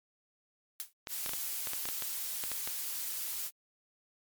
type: noise with exponential decay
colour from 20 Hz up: blue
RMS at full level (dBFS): -35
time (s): 0.8-0.93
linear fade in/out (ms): 0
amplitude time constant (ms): 27
type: clicks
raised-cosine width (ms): 0.2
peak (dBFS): -20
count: 12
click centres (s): 1.072 / 1.262 / 1.293 / 1.335 / 1.672 / 1.734 / 1.855 / 1.888 / 2.023 / 2.438 / 2.517 / 2.675
type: noise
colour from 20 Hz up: blue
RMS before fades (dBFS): -37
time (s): 1.08-3.51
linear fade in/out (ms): 50
effects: MP3 96 kbps